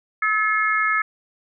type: harmonic tone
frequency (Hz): 430.2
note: A4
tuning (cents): -39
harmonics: 3 / 4 / 5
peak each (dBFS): -21 / -22 / -23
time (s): 0.22-1.02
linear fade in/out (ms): 5
effects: none